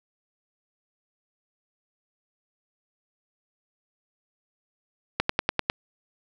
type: slowing click train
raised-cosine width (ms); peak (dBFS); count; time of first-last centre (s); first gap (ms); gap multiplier
0.3; -5; 6; 5.2-5.699; 94; 1.03
effects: none